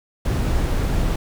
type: noise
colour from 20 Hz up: brown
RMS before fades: -20 dBFS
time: 0.25-1.16 s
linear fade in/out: 5 ms
effects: none